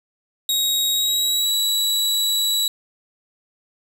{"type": "tone with pitch glide", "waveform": "sawtooth", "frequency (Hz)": [3789, 3911], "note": ["A#7", "B7"], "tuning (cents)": [27, -18], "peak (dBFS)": -15, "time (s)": [0.49, 2.68], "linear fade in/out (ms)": 2, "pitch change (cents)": 55, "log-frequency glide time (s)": [0.93, 1.53], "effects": ["7-bit"]}